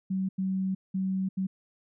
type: tone bursts at uneven times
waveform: sine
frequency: 189.8 Hz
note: F#3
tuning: 44 cents sharp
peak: -26 dBFS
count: 4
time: 0.1-0.29 / 0.38-0.75 / 0.94-1.29 / 1.37-1.47 s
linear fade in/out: 10 ms
effects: none